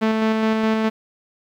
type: tone with tremolo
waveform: sawtooth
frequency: 220 Hz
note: A3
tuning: in tune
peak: -12 dBFS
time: 0.01-0.9 s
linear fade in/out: 20 ms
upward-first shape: square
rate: 4.8 Hz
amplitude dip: 25%
effects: low-pass 3000 Hz 12 dB/octave + 9-bit